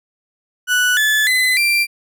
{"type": "tone with pitch steps", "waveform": "35% pulse", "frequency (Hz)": [1480, 1729.8, 2022, 2363], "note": ["F#6", "A6", "B6", "D7"], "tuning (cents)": [0, -30, 40, 10], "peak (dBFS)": -11, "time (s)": [0.67, 1.87], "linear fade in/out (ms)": 50, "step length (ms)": 300, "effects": []}